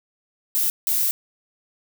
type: noise bursts at uneven times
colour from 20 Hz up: violet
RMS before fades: -21 dBFS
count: 2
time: 0.55-0.7 / 0.87-1.11 s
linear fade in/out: 0 ms
effects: none